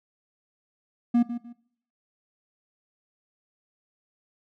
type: tone with echo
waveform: triangle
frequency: 238.4 Hz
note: A#3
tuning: 39 cents sharp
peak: -15 dBFS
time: 1.14-1.23 s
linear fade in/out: 10 ms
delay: 150 ms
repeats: 2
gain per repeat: -12 dB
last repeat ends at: 1.53 s
effects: noise-tail reverb RT60 0.6 s tail -18 dB re dry